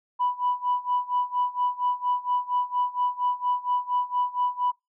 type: tone with tremolo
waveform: sine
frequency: 987.8 Hz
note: B5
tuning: in tune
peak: -19 dBFS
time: 0.19-4.72 s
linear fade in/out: 20 ms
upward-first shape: sine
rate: 4.3 Hz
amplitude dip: 90%
effects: noise-tail reverb RT60 0.2 s tail -26 dB re dry + tanh soft clip ceiling -16 dBFS